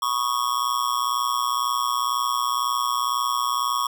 square tone with amplitude modulation, 1108.7 Hz, C#6, in tune, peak -18 dBFS, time 0.02-3.87 s, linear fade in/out 5 ms, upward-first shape sine, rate 122 Hz, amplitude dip 95%, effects none

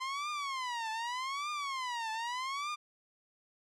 sawtooth tone with vibrato, 1030 Hz, C6, 28 cents flat, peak -31 dBFS, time 0-2.76 s, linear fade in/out 20 ms, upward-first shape triangle, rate 0.83 Hz, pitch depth 290 cents each way, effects low-pass 6000 Hz 12 dB/octave

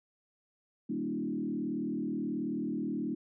sine tone with frequency modulation, 261.9 Hz, C4, 2 cents sharp, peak -31 dBFS, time 0.89-3.15 s, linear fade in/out 10 ms, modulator 38.6 Hz, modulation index 1.8, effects none

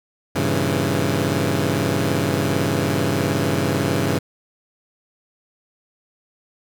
15% pulse chord, G diminished seventh, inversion none, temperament equal with one note detuned, 98 / 116.54 / 138.19 / 164.81 Hz, G2 / Bb2 / Db3 / Fb3, 0 / 0 / -5 / 0 cents, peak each -17 / -22 / -16 / -18 dBFS, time 0.35-4.19 s, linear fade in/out 10 ms, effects none

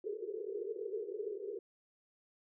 pink band-pass noise, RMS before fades -41 dBFS, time 0.04-1.59 s, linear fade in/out 5 ms, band 380 to 460 Hz, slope 96 dB/octave, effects none

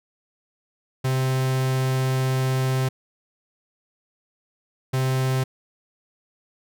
45% pulse tone pair in turn, 130.81 / 130.81 Hz, C3 / C3, 0 / 0 cents, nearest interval unison, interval 0 cents, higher neither, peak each -20 dBFS, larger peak neither, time 1.04-2.89 / 4.93-5.44 s, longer first, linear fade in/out 10 ms, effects none

